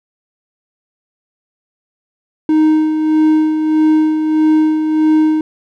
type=tone with tremolo; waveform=triangle; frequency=311.1 Hz; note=D#4; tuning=in tune; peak=-5 dBFS; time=2.49-5.41 s; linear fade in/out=2 ms; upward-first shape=sine; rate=1.6 Hz; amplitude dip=50%; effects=none